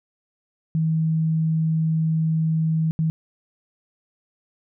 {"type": "tone bursts at uneven times", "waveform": "sine", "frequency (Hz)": 160, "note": "D#3", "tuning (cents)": 49, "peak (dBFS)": -18, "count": 2, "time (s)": [[0.75, 2.91], [2.99, 3.1]], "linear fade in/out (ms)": 0, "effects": []}